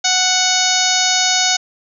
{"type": "harmonic tone", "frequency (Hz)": 740, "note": "F#5", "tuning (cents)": 0, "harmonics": [1, 2, 3, 4, 5, 6, 7, 8, 9], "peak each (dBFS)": [-21, -23, -23, -24, -20, -22, -21, -22, -20], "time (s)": [0.04, 1.57], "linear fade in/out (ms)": 10, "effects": []}